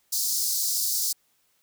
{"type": "high-pass noise", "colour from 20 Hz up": "pink", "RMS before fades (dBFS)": -26, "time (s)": [0.12, 1.13], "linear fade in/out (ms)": 10, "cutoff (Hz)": 4500, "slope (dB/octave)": 48, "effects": ["white hiss -68 dBFS RMS until 1.62 s"]}